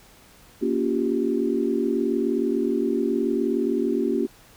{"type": "chord", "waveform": "sine", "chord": "G half-diminished seventh", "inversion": "first", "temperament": "just", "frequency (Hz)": [235.2, 282.2, 352.8, 392], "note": ["Bb3", "Db4", "F4", "G4"], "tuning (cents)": [16, 31, 18, 0], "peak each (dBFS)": -26, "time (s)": [0.61, 4.27], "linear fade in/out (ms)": 20, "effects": ["pink hiss -52 dBFS RMS until 4.56 s"]}